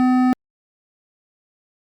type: tone with hard clipping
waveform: triangle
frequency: 253.7 Hz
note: B3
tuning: 47 cents sharp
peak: -15 dBFS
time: 0-0.33 s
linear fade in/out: 0 ms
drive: 16 dB
effects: Opus 48 kbps